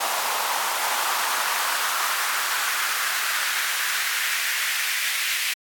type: noise with high-pass filter sweep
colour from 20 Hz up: pink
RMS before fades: -25 dBFS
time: 0-5.54 s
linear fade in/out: 10 ms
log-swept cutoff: 830 to 2200 Hz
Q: 2.1
effects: AAC 64 kbps